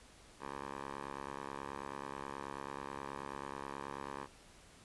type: tone with band-pass filter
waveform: 10% pulse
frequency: 69.3 Hz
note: C#2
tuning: in tune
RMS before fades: -45 dBFS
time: 0.39-4.28 s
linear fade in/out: 50 ms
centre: 990 Hz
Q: 1.4
effects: pink hiss -60 dBFS RMS until 4.84 s + resampled to 24000 Hz